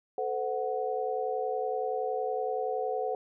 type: chord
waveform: sine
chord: F# diminished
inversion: first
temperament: equal with one note detuned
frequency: 440 / 510.7 / 740 Hz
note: A4 / C5 / F#5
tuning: 0 / -42 / 0 cents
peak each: -33 dBFS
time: 0.18-3.15 s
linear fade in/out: 2 ms
effects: none